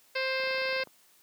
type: harmonic tone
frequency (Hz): 525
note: C5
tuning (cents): +6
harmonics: 1 / 2 / 3 / 4 / 5 / 6 / 7 / 8 / 9 / 10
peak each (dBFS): -32 / -40 / -35 / -35 / -36 / -47 / -44 / -41 / -41 / -46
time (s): 0.15-0.84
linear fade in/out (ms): 10
type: click train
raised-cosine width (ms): 1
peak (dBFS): -35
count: 14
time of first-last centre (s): 0.4-0.873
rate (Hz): 27.5
effects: white hiss -62 dBFS RMS until 1.22 s + high-pass 150 Hz 12 dB/octave